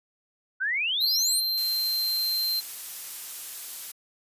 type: exponential sweep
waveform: sine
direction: up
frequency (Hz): 1472 to 9780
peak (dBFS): -24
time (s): 0.6-1.41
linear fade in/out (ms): 20
type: tone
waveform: square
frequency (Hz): 4143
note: C8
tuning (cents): -18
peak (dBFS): -25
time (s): 1-2.61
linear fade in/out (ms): 20
type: noise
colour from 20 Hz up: blue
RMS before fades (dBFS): -36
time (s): 1.57-3.92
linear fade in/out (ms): 10
effects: resampled to 32000 Hz